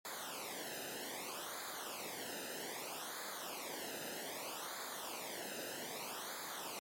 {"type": "noise with flanger", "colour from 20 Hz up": "pink", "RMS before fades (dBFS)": -45, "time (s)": [0.05, 6.79], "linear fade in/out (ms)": 0, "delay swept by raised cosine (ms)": [0.35, 0.9], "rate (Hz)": 0.63, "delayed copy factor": -0.8, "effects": ["high-pass 200 Hz 12 dB/octave", "MP3 64 kbps"]}